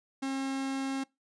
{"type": "tone", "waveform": "45% pulse", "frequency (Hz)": 269.4, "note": "C#4", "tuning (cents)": -49, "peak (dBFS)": -31, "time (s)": [0.22, 1.04], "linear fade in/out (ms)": 10, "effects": ["noise-tail reverb RT60 0.2 s tail -22 dB re dry", "resampled to 22050 Hz"]}